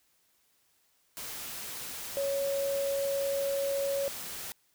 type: tone in noise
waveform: sine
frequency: 555 Hz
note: C#5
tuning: 2 cents sharp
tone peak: -28 dBFS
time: 2.17-4.08 s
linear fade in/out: 0 ms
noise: white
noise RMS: -40 dBFS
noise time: 1.17-4.52 s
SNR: +9 dB
effects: white hiss -70 dBFS RMS until 4.74 s